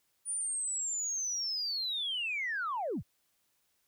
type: linear sweep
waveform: sine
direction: down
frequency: 9500 to 43.67 Hz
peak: -31 dBFS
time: 0.25-3.03 s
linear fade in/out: 50 ms
effects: tanh soft clip ceiling -27 dBFS + white hiss -75 dBFS RMS until 3.87 s